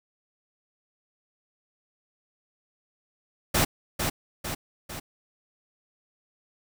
pink noise with echo, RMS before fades -22 dBFS, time 3.54-3.65 s, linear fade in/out 10 ms, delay 450 ms, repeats 3, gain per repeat -5 dB, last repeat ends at 5 s, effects none

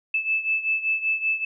sine beating tone pair, 2622 / 2627.2 Hz, E7 / E7, -10 / -6 cents, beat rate 5.2 Hz, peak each -23 / -27 dBFS, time 0.14-1.45 s, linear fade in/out 5 ms, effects none

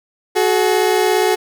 30% pulse tone pair together, 370 / 427.4 Hz, F#4 / G#4, 0 / +50 cents, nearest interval major second, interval 250 cents, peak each -13 dBFS, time 0.35-1.36 s, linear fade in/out 20 ms, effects none

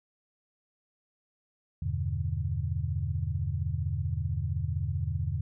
sine chord, E minor seventh, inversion none, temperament equal, 82.41 / 98 / 123.47 / 146.83 Hz, E2 / G2 / B2 / D3, 0 / 0 / 0 / 0 cents, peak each -32 / -33 / -35 / -35 dBFS, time 1.82-5.41 s, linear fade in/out 5 ms, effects none

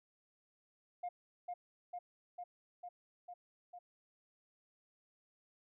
sine tone with echo, 710 Hz, F5, 28 cents sharp, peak -36 dBFS, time 1.03-1.09 s, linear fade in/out 10 ms, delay 450 ms, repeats 6, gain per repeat -2 dB, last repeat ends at 3.79 s, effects tanh soft clip ceiling -36 dBFS

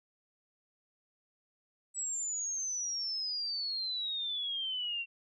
sine exponential sweep, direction down, 7902 to 2722 Hz, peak -33 dBFS, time 1.94-5.06 s, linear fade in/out 50 ms, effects none

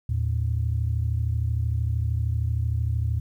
sine tone pair together, 79.8 / 112.85 Hz, D#2 / A2, +44 / +44 cents, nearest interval tritone, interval 600 cents, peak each -24 dBFS, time 0.09-3.2 s, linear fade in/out 5 ms, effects tanh soft clip ceiling -15 dBFS + 10-bit

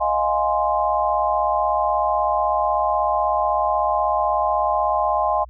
sine chord, F minor seventh, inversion third, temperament equal, 622.3 / 698.5 / 830.6 / 1046.5 Hz, Eb5 / F5 / Ab5 / C6, 0 / 0 / 0 / 0 cents, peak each -23 / -24 / -22 / -22 dBFS, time 0-5.45 s, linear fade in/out 20 ms, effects added 60 Hz sine -39 dBFS peak until 5.49 s

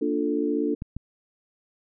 sine chord, Bb major seventh, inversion none, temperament equal, 233.1 / 293.7 / 349.2 / 440 Hz, Bb3 / D4 / F4 / A4, 0 / 0 / 0 / 0 cents, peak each -31 / -25 / -30 / -28 dBFS, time 0.01-0.75 s, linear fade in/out 10 ms
clicks, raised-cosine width 5 ms, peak -20 dBFS, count 2, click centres 0.821 / 0.966 s
effects none

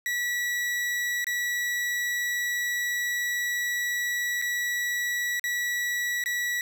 40% pulse tone with dropouts, 1941 Hz, B6, 31 cents flat, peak -25 dBFS, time 0.06-6.61 s, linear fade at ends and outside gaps 1 ms, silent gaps 1.244-1.268 / 4.416-4.422 / 5.396-5.44 / 6.239-6.259 s, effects none

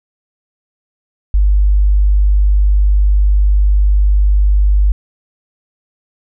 sine tone, 50 Hz, G1, 35 cents sharp, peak -7 dBFS, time 1.34-4.92 s, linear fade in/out 0 ms, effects none

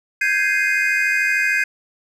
triangle chord, Ab major seventh, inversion third, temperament equal, 1568 / 1661.2 / 2093 / 2489 Hz, G6 / Ab6 / C7 / Eb7, 0 / 0 / 0 / 0 cents, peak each -20 dBFS, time 0.21-1.64 s, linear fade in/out 5 ms, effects none

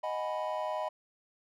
triangle chord, G# minor seventh, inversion second, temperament equal, 622.3 / 740 / 830.6 / 987.8 Hz, D#5 / F#5 / G#5 / B5, 0 / 0 / 0 / 0 cents, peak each -33 / -38 / -39 / -35 dBFS, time 0.03-0.89 s, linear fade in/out 10 ms, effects none

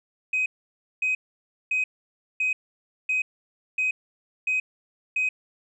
sine tone bursts, 2519 Hz, D#7, 21 cents sharp, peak -20 dBFS, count 8, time 0.33-5.29 s, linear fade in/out 5 ms, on 130 ms, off 560 ms, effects tanh soft clip ceiling -18 dBFS

